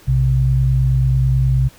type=tone pair together; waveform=sine; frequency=60.63 / 130 Hz; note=B1 / C3; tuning=-31 / -11 cents; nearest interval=octave + minor second; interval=1320 cents; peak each=-17 / -13 dBFS; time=0.07-1.69 s; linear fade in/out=20 ms; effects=pink hiss -46 dBFS RMS until 1.78 s